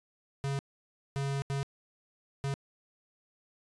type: tone bursts at uneven times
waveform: square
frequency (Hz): 138.59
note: C#3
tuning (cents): 0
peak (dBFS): -31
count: 4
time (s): 0.44-0.59 / 1.16-1.42 / 1.5-1.63 / 2.44-2.54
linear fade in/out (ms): 0
effects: resampled to 22050 Hz